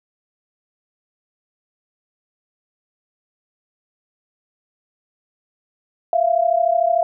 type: tone pair together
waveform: sine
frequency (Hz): 665.1 / 698.5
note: E5 / F5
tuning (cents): +15 / 0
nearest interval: minor second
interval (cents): 85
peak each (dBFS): -17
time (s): 6.13-7.03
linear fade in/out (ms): 2
effects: none